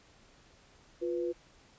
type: tone pair together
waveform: sine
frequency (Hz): 350 / 495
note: F4 / B4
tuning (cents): +4 / +4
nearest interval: tritone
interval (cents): 600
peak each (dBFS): -32 / -35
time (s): 1.01-1.33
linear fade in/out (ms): 20
effects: pink hiss -61 dBFS RMS until 1.78 s + resampled to 16000 Hz